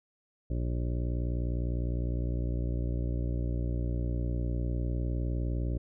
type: harmonic tone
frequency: 59.8 Hz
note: A#1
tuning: 45 cents sharp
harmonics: 1 / 2 / 3 / 4 / 5 / 6 / 7 / 9 / 10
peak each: -30 / -34 / -42 / -44 / -41 / -45 / -48 / -48 / -51 dBFS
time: 0.5-5.78 s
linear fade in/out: 5 ms
effects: none